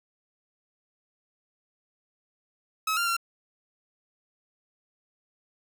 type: tone with pitch steps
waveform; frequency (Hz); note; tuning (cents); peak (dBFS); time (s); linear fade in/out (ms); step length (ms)
sawtooth; 1285 / 1390 / 1368; E6 / F6 / F6; -45 / -9 / -36; -21; 2.87-3.167; 5; 99
effects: none